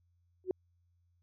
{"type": "tone with exponential growth", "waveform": "sine", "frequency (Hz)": 370, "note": "F#4", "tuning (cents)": 0, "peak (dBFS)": -24, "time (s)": [0.44, 0.51], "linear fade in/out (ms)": 1, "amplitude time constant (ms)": 15, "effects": ["added 87 Hz sine -69 dBFS peak until 1.22 s"]}